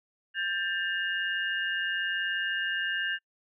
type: tone cluster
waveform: sine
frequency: 1586 / 1767 / 2841 Hz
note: G6 / A6 / F7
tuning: +20 / +7 / +29 cents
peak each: -31 / -33 / -34 dBFS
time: 0.34-3.19 s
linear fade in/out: 50 ms
effects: noise-tail reverb RT60 0.1 s tail -25 dB re dry